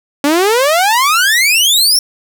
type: exponential sweep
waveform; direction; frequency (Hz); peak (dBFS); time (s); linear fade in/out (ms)
sawtooth; up; 277.2 to 5590; -5; 0.24-1.99; 2
effects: none